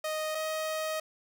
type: tone pair in turn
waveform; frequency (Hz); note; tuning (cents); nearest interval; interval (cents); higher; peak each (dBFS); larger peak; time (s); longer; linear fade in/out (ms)
sawtooth; 622.3 / 628.4; D#5 / D#5; 0 / +17; unison; 17; second; -27; neither; 0.04-0.35 / 0.35-1; second; 5
effects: none